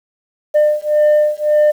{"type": "beating tone pair", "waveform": "sine", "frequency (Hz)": [600, 601.8], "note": ["D5", "D5"], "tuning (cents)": [37, 42], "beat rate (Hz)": 1.8, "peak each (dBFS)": -11, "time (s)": [0.54, 1.72], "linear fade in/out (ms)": 20, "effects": ["tanh soft clip ceiling -7 dBFS", "7-bit"]}